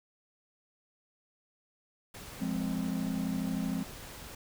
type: noise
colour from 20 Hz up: pink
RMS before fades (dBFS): -46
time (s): 2.14-4.35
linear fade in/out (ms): 5
type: chord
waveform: triangle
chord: F minor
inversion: none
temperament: equal with one note detuned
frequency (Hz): 175.32 / 207.7 / 261.6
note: F3 / Ab3 / C4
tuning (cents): +7 / 0 / 0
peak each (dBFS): -33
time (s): 2.4-3.84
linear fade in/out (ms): 20
effects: none